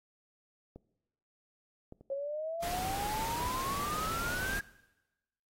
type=clicks; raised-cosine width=2 ms; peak=-34 / -33 / -40 dBFS; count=3; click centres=0.76 / 1.924 / 2.01 s
type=exponential sweep; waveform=sine; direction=up; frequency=541 to 1644 Hz; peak=-34 dBFS; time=2.1-4.61 s; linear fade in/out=2 ms
type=noise; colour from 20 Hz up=pink; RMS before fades=-39 dBFS; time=2.62-4.6 s; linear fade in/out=10 ms
effects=noise-tail reverb RT60 1.0 s tail -19 dB re dry + AAC 48 kbps